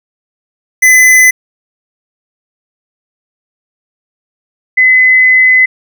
square / sine tone pair in turn, 2019 / 2026 Hz, B6 / B6, +38 / +44 cents, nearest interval unison, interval 6 cents, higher second, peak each -3 dBFS, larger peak neither, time 0.82-1.31 / 4.77-5.66 s, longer second, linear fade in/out 10 ms, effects none

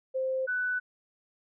sine tone pair in turn, 523.3 / 1492.1 Hz, C5 / F#6, 0 / +14 cents, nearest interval octave + tritone, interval 1814 cents, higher second, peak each -27 dBFS, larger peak neither, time 0.14-0.47 / 0.47-0.8 s, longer neither, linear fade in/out 20 ms, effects none

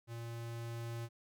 square tone with level ramp, 116.54 Hz, A#2, in tune, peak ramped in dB -43 to -40 dBFS, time 0.07-1.09 s, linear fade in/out 50 ms, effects none

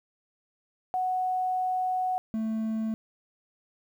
sine / triangle tone pair in turn, 740 / 220.9 Hz, F#5 / A3, 0 / +7 cents, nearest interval octave + major sixth, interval 2093 cents, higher first, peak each -25 dBFS, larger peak neither, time 0.94-2.18 / 2.34-2.94 s, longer first, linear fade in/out 0 ms, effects 10-bit

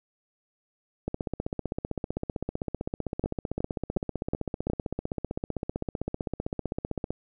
two click trains, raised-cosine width 2 ms, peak -16 / -14 dBFS, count 95 / 5, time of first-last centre 1.08-7.106 / 3.24-4.7 s, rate 15.6 / 2.74 Hz, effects none

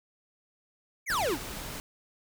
square exponential sweep, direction down, 2355 to 239.4 Hz, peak -27 dBFS, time 1.06-1.38 s, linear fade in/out 50 ms
pink noise, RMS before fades -39 dBFS, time 1.1-1.8 s, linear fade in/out 0 ms
effects none

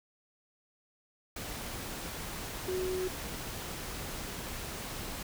sine tone in noise, 370 Hz, F#4, in tune, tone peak -31 dBFS, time 2.68-3.08 s, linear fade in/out 5 ms, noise pink, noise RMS -40 dBFS, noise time 1.36-5.23 s, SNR +6 dB, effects none

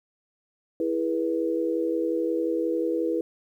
sine chord, E major, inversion none, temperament equal with one note detuned, 329.6 / 415.3 / 486.5 Hz, E4 / G#4 / B4, 0 / 0 / -26 cents, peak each -26 / -31 / -27 dBFS, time 0.8-3.21 s, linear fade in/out 2 ms, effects 10-bit

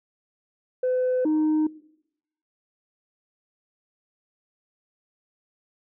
sine tone pair in turn, 507 / 309.2 Hz, B4 / D#4, +45 / -11 cents, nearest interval major sixth, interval 856 cents, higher first, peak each -19 / -17 dBFS, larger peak second, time 0.83-1.25 / 1.25-1.67 s, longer neither, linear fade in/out 5 ms, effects noise-tail reverb RT60 0.8 s tail -21 dB re dry + tanh soft clip ceiling -18 dBFS

